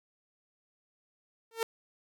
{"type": "tone with exponential growth", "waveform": "sawtooth", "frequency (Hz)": 453.8, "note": "A#4", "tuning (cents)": -47, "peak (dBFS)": -21, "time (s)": [1.51, 1.63], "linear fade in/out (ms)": 2, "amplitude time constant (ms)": 26, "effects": []}